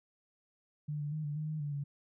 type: tone with pitch steps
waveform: sine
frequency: 149.2 / 146.7 / 154.6 / 146.7 / 153.6 / 154.9 / 145.8 / 142.5 Hz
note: D3 / D3 / D#3 / D3 / D#3 / D#3 / D3 / C#3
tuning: +28 / -2 / -11 / -2 / -22 / -7 / -12 / +48 cents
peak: -34 dBFS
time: 0.88-1.84 s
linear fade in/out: 10 ms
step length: 120 ms
effects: none